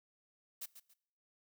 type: noise with echo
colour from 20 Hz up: blue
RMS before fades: -43 dBFS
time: 0.61-0.66 s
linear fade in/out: 10 ms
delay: 140 ms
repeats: 2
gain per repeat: -11 dB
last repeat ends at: 0.94 s
effects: noise-tail reverb RT60 0.7 s tail -22 dB re dry